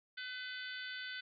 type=harmonic tone; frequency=504 Hz; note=B4; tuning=35 cents sharp; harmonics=3 / 4 / 5 / 6 / 7 / 8 / 9; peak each=-44 / -50 / -56 / -51 / -50 / -57 / -53 dBFS; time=0.17-1.21 s; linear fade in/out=10 ms; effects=none